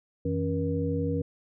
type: tone cluster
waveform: sine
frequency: 90.5 / 162.3 / 277.8 / 476.3 Hz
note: F#2 / E3 / C#4 / A#4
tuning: -38 / -27 / +4 / +37 cents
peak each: -31 dBFS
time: 0.25-1.22 s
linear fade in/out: 5 ms
effects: none